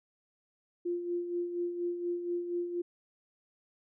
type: tone with tremolo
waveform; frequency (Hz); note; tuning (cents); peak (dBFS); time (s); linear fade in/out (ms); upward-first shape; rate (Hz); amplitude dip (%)
sine; 349.2; F4; 0; -29; 0.85-2.82; 10; sine; 4.2; 55
effects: none